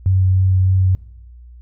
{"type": "tone with vibrato", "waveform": "sine", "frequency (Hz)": 93.8, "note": "F#2", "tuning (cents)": 24, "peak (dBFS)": -11, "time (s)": [0.06, 0.95], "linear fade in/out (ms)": 0, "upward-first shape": "sine", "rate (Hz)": 3.3, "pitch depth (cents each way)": 10, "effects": ["noise-tail reverb RT60 0.7 s tail -19 dB re dry", "added 60 Hz sine -37 dBFS peak until 1.61 s"]}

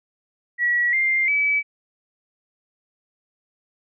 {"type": "tone with pitch steps", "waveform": "sine", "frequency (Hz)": [1928, 2102, 2293], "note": ["B6", "C7", "D7"], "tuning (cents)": [-42, 7, -42], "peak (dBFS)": -17, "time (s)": [0.58, 1.63], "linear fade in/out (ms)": 50, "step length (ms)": 350, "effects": []}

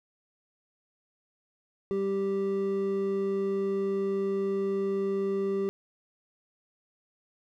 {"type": "tone pair together", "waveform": "triangle", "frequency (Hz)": [195.73, 392], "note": ["G3", "G4"], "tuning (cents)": [-2, 0], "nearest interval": "octave", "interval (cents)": 1202, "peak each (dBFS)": [-31, -25], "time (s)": [1.91, 5.69], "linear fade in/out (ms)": 0, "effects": []}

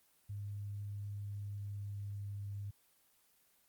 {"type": "tone with pitch glide", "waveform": "sine", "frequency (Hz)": [101.8, 100.86], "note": ["G#2", "G2"], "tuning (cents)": [-34, 50], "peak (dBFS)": -40, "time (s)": [0.29, 2.71], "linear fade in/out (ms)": 10, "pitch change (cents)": -16, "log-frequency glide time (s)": [1.13, 2.37], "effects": ["white hiss -71 dBFS RMS until 3.68 s", "Opus 24 kbps"]}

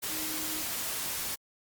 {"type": "tone in noise", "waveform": "sine", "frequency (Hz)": 313.1, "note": "D#4", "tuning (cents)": 11, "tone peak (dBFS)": -41, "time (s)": [0.09, 0.63], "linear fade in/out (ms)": 20, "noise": "white", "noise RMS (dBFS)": -34, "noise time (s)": [0.02, 1.36], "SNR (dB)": -10, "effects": ["Opus 48 kbps"]}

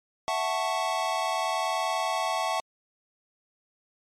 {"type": "chord", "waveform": "square", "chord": "F# minor seventh", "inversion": "third", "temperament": "equal", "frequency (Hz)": [659.3, 740, 880, 1108.7], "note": ["E5", "F#5", "A5", "C#6"], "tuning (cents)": [0, 0, 0, 0], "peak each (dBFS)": -32, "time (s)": [0.28, 2.6], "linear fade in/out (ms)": 0, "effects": ["low-pass 9000 Hz 12 dB/octave", "MP3 64 kbps"]}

